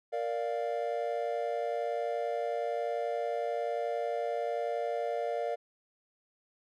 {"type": "chord", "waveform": "triangle", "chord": "Bb major", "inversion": "none", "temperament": "equal", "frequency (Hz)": [466.2, 587.3, 698.5], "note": ["Bb4", "D5", "F5"], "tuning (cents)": [0, 0, 0], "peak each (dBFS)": -33, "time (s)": [0.12, 5.56], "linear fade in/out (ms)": 20, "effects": []}